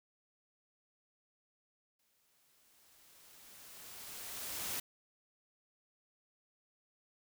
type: noise with exponential growth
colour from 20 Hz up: white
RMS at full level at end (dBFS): -38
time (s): 1.99-4.8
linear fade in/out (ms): 5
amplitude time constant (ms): 610
effects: none